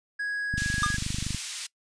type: tone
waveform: triangle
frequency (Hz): 1661.2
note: G#6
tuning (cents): 0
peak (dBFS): -26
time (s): 0.19-0.97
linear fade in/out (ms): 10
type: click train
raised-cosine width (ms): 5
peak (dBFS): -19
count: 21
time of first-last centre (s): 0.54-1.346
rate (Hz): 24.8
type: band-pass noise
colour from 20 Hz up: white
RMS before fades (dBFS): -36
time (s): 0.57-1.67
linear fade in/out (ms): 10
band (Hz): 2200 to 8200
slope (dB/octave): 12
type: tone with exponential decay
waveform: square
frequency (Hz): 1212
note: D#6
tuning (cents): -46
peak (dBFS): -21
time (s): 0.83-0.96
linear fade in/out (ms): 2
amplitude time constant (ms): 28
effects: noise-tail reverb RT60 0.1 s tail -22 dB re dry + resampled to 22050 Hz